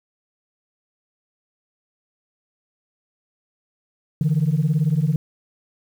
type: beating tone pair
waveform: sine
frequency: 144.8 / 162.8 Hz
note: D3 / E3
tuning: -24 / -21 cents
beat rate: 18 Hz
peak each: -18 dBFS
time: 4.21-5.16 s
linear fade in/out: 2 ms
effects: tanh soft clip ceiling -12 dBFS + 8-bit